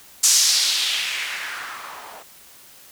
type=noise with low-pass filter sweep; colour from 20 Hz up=violet; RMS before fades=-22 dBFS; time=0.23-2.23 s; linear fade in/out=10 ms; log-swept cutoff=6900 to 750 Hz; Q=2.1; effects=white hiss -47 dBFS RMS until 2.91 s